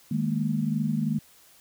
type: chord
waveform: sine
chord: D# suspended fourth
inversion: none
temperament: equal with one note detuned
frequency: 155.56 / 207.7 / 230.5 Hz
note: D#3 / G#3 / A#3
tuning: 0 / 0 / -19 cents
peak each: -28 dBFS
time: 0.11-1.19 s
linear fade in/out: 5 ms
effects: white hiss -56 dBFS RMS until 1.6 s